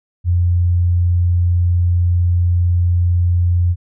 sine tone, 87.8 Hz, F2, 10 cents sharp, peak -11 dBFS, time 0.24-3.76 s, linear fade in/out 50 ms, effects none

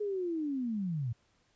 sine linear sweep, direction down, 423.9 to 108.7 Hz, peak -31 dBFS, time 0-1.13 s, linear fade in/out 10 ms, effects pink hiss -71 dBFS RMS until 1.55 s + resampled to 16000 Hz

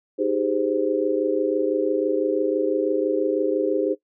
sine chord, Ab major seventh, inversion second, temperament just, 311.5 / 389.3 / 415.3 / 519.1 Hz, Eb4 / G4 / Ab4 / C5, +2 / -12 / 0 / -14 cents, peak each -25 dBFS, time 0.18-3.95 s, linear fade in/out 20 ms, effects noise-tail reverb RT60 0.1 s tail -17 dB re dry

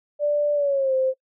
sine tone with pitch glide, 587.3 to 523.2 Hz, D5 to C5, 0 to 0 cents, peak -18 dBFS, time 0.19-1.14 s, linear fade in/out 50 ms, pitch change -200 cents, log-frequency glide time 0.54-0.94 s, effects noise-tail reverb RT60 0.1 s tail -22 dB re dry

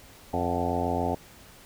harmonic tone with a mistuned harmonic, 87.31 Hz, F2, in tune, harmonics 1 / 2 / 3 / 4 / 5 / 6 / 7 / 8 / 9 / 10, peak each -33 / -36 / -32 / -36 / -34 / -36 / -35 / -34 / -32 / -35 dBFS, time 0.33-1.15 s, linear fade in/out 5 ms, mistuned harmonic 9, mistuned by -62 cents, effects pink hiss -51 dBFS RMS until 1.65 s

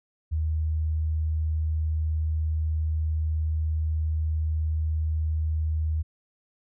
sine tone, 78.4 Hz, D#2, 14 cents sharp, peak -23 dBFS, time 0.31-6.03 s, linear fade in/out 20 ms, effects none

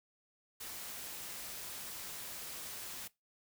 white noise, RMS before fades -45 dBFS, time 0.6-3.08 s, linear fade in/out 10 ms, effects noise-tail reverb RT60 0.2 s tail -20 dB re dry

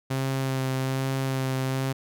sawtooth tone with vibrato, 132.8 Hz, C3, 26 cents sharp, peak -21 dBFS, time 0.1-1.93 s, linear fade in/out 10 ms, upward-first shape sine, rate 1.2 Hz, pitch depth 17 cents each way, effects none

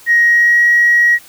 sine tone with pitch glide, 1882 to 1902.8 Hz, A#6 to A#6, +16 to +35 cents, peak -6 dBFS, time 0.06-1.19 s, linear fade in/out 50 ms, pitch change +19 cents, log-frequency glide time 0.2-0.62 s, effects tanh soft clip ceiling -2 dBFS + white hiss -41 dBFS RMS until 1.28 s

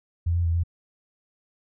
sine tone with pitch steps, 85 / 86.3 / 83.4 / 85.3 Hz, F2 / F2 / E2 / F2, -46 / -20 / +21 / -40 cents, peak -20 dBFS, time 0.26-0.636 s, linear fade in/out 10 ms, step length 94 ms, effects none

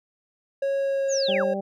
triangle tone with pitch glide, 550 to 543.4 Hz, C#5 to C#5, -14 to -35 cents, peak -20 dBFS, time 0.62-1.54 s, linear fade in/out 5 ms, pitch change -21 cents, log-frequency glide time 0.77-1.16 s
sine linear sweep, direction down, 7150 to 523.3 Hz, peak -26 dBFS, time 1.08-1.46 s, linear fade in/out 50 ms
harmonic tone, 196 Hz, G3, in tune, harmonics 1 / 2 / 3 / 4, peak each -30 / -33 / -30 / -35 dBFS, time 1.28-1.61 s, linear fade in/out 10 ms
effects none

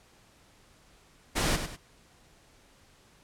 pink noise with echo, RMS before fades -27 dBFS, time 1.35-1.57 s, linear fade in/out 20 ms, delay 99 ms, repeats 2, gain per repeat -8 dB, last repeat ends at 1.768 s, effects pink hiss -60 dBFS RMS until 3.23 s + low-pass 10000 Hz 12 dB/octave

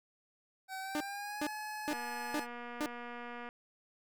25% pulse tone with pitch glide, 763 to 851.5 Hz, G5 to G#5, -47 to +43 cents, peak -36 dBFS, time 0.68-2.47 s, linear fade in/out 50 ms, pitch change +190 cents, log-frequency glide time 0.8-1.49 s
sawtooth tone bursts, 299.5 Hz, D4, 34 cents sharp, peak -29 dBFS, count 5, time 0.95-2.86 s, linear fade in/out 0 ms, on 54 ms, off 410 ms
click train, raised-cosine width 0.5 ms, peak -31 dBFS, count 380, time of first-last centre 1.91-3.489 s, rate 240 Hz
effects none

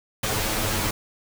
pink noise with comb filter, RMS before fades -25 dBFS, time 0.23-0.91 s, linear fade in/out 5 ms, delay 9.3 ms, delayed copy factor +0.9, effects none

